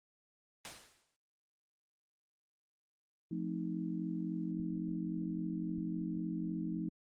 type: noise with exponential decay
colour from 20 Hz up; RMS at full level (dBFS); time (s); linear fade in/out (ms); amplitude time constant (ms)
white; -40; 0.65-1.16; 0; 110
type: chord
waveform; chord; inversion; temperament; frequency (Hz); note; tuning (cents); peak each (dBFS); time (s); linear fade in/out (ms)
sine; F dominant seventh; none; just; 174.61 / 218.3 / 261.9 / 314.3; F3 / A3 / C4 / Eb4; 0 / -13 / +2 / +18; -39 / -42 / -45 / -40; 3.31-6.89; 5
type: clicks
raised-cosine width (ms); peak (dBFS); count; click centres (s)
5; -37; 2; 4.599 / 5.783
effects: low-pass 7000 Hz 12 dB/octave + Opus 32 kbps